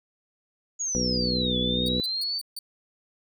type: exponential two-way sweep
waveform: sine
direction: down then up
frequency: 6820 to 3397 to 4597 Hz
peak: -26 dBFS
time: 0.79-2.4 s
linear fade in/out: 20 ms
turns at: 1.58 s
type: harmonic tone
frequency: 62 Hz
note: B1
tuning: 7 cents sharp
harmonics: 1 / 2 / 3 / 4 / 5 / 6 / 7 / 8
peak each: -34 / -36 / -30 / -30 / -40 / -36 / -42 / -32 dBFS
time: 0.95-2 s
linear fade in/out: 0 ms
type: tone bursts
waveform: sawtooth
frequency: 4553 Hz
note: C#8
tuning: 45 cents sharp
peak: -30 dBFS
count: 5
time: 1.86-2.59 s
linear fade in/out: 2 ms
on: 26 ms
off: 150 ms
effects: none